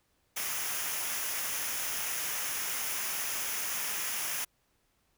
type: noise with comb filter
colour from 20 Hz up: white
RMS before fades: -34 dBFS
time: 0.36-4.45 s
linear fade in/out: 10 ms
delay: 0.24 ms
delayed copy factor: -0.55
effects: pink hiss -73 dBFS RMS until 5.17 s